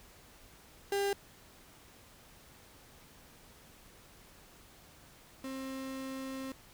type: tone pair in turn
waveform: 35% pulse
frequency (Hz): 399.4 / 265.6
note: G4 / C4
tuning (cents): +32 / +26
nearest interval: perfect fifth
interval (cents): 706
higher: first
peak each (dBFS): -28 / -37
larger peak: first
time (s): 0.92-1.13 / 5.44-6.52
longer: second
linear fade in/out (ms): 2
effects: pink hiss -58 dBFS RMS until 6.73 s